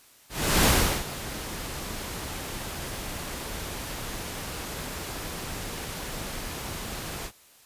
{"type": "noise with ADSR envelope", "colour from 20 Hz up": "pink", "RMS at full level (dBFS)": -19, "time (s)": [0.29, 7.32], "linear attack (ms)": 360, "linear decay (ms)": 390, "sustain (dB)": -16, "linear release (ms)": 68, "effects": ["white hiss -56 dBFS RMS until 7.65 s", "resampled to 32000 Hz"]}